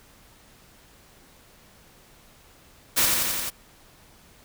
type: noise with echo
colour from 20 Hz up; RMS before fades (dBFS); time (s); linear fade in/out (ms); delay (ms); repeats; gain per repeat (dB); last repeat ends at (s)
white; -20; 2.96-3.07; 20; 87; 5; -2; 3.505
effects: pink hiss -54 dBFS RMS until 4.44 s